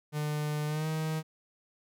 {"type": "tone with pitch glide", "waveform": "45% pulse", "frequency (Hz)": [150, 157.46], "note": ["D3", "D#3"], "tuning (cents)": [37, 21], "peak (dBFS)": -30, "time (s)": [0.12, 1.23], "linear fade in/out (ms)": 50, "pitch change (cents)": 84, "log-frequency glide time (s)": [0.67, 0.87], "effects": []}